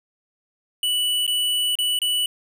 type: tone with dropouts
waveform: square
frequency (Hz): 2960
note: F#7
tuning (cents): 0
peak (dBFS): -20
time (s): 0.83-2.26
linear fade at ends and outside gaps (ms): 2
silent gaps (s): 1.266-1.277 / 1.754-1.787 / 1.99-2.017
effects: none